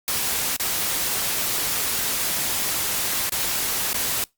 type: noise with dropouts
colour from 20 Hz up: white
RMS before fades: -24 dBFS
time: 0.08-4.24 s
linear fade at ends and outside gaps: 1 ms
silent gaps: 0.564-0.598 / 3.294-3.321 / 3.931-3.943 s
effects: noise-tail reverb RT60 0.2 s tail -25 dB re dry + Opus 48 kbps